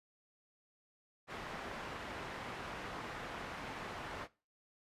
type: low-pass noise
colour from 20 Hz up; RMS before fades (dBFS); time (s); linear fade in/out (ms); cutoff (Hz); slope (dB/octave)
white; -45; 1.27-4.28; 50; 1600; 12
effects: noise-tail reverb RT60 0.3 s tail -19 dB re dry + resampled to 32000 Hz